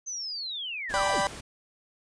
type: linear sweep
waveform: sine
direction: down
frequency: 6272 to 65.8 Hz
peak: -32 dBFS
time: 0.06-1.22 s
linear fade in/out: 20 ms
type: noise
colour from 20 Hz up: pink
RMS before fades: -41 dBFS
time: 0.89-1.41 s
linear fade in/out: 10 ms
type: chord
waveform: 30% pulse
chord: G major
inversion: second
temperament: equal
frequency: 587.3 / 784 / 987.8 Hz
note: D5 / G5 / B5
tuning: 0 / 0 / 0 cents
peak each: -26 dBFS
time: 0.94-1.27 s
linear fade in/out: 0 ms
effects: resampled to 22050 Hz